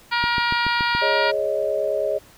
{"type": "harmonic tone", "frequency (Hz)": 474.7, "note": "A#4", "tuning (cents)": 31, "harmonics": [2, 3, 4, 5, 6, 7, 8, 9, 10], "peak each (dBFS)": [-23, -24, -27, -28, -33, -33, -35, -32, -33], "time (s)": [0.11, 1.32], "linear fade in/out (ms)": 20}
{"type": "click train", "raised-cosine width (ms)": 3, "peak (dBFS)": -16, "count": 6, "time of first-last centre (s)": [0.24, 0.95], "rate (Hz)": 7.04}
{"type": "chord", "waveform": "sine", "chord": "Ab suspended fourth", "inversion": "none", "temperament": "just", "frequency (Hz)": [415.3, 553.7, 623], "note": ["Ab4", "Db5", "Eb5"], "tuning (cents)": [0, -2, 2], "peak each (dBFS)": [-26, -24, -23], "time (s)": [1.01, 2.19], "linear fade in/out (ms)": 20}
{"effects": ["pink hiss -50 dBFS RMS until 2.37 s"]}